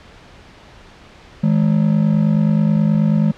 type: ring-modulated tone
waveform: triangle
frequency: 185 Hz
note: F#3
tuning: in tune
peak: -7 dBFS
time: 1.43-3.32 s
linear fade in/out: 10 ms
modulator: 24.7 Hz
effects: pink hiss -43 dBFS RMS until 3.37 s + low-pass 4000 Hz 12 dB/octave